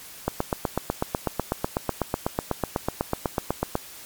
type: click train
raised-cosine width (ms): 1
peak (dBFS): -8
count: 29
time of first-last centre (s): 0.28-3.754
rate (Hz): 8.06
effects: white hiss -43 dBFS RMS until 4.05 s + MP3 96 kbps